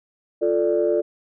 sine chord, D minor, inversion first, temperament equal, 349.2 / 440 / 587.3 Hz, F4 / A4 / D5, 0 / 0 / 0 cents, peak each -21 dBFS, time 0.41-1.02 s, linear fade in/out 20 ms, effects tanh soft clip ceiling -9 dBFS

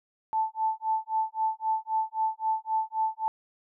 sine tone with tremolo, 880 Hz, A5, in tune, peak -22 dBFS, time 0.33-3.28 s, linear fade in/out 0 ms, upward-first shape sine, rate 3.8 Hz, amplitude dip 100%, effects none

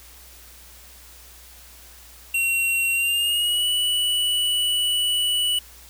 square tone with pitch glide, 2738 to 2952 Hz, F7 to F#7, -35 to -5 cents, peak -20 dBFS, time 2.34-5.59 s, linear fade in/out 5 ms, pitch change +130 cents, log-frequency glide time 2.92-3.66 s, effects added 60 Hz sine -49 dBFS peak until 5.89 s + white hiss -47 dBFS RMS until 5.89 s

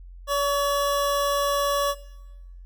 square tone pair together, 570 / 1129.5 Hz, C#5 / C#6, +48 / +32 cents, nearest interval octave, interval 1184 cents, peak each -25 dBFS, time 0.27-1.95 s, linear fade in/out 50 ms, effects noise-tail reverb RT60 1.0 s tail -17 dB re dry + added 44 Hz sine -40 dBFS peak until 2.65 s

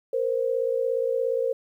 sine tone pair together, 466.2 / 523.3 Hz, A#4 / C5, 0 / 0 cents, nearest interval major second, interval 200 cents, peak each -25 dBFS, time 0.13-1.53 s, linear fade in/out 5 ms, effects 10-bit

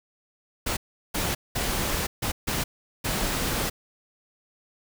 pink noise bursts at uneven times, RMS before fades -27 dBFS, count 6, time 0.66-0.77 / 1.14-1.35 / 1.55-2.07 / 2.22-2.32 / 2.47-2.64 / 3.04-3.7 s, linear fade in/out 10 ms, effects none

